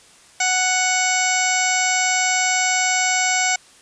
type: harmonic tone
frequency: 740 Hz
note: F#5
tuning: in tune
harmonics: 1 / 2 / 3 / 4 / 5 / 6 / 7 / 8 / 9 / 10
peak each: -23 / -25 / -22 / -30 / -34 / -32 / -31 / -26 / -34 / -23 dBFS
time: 0.4-3.56 s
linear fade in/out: 5 ms
effects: white hiss -49 dBFS RMS until 3.81 s + resampled to 22050 Hz